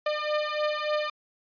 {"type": "beating tone pair", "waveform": "sawtooth", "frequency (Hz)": [601, 604.4], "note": ["D5", "D5"], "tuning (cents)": [40, 50], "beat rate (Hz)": 3.4, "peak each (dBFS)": -25, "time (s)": [0.06, 1.1], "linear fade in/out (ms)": 5, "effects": ["resampled to 11025 Hz"]}